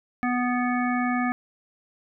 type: harmonic tone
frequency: 246.9 Hz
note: B3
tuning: in tune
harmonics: 1 / 3 / 5 / 7 / 9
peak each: -24 / -29 / -31 / -32 / -34 dBFS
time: 0.23-1.32 s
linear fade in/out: 0 ms
effects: none